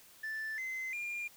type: tone with pitch steps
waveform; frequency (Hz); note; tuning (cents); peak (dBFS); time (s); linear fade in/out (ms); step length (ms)
sine; 1760 / 2057 / 2404; A6 / C7 / D7; 0 / -30 / +40; -34; 0.23-1.28; 10; 350
effects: tanh soft clip ceiling -35 dBFS + white hiss -59 dBFS RMS until 1.36 s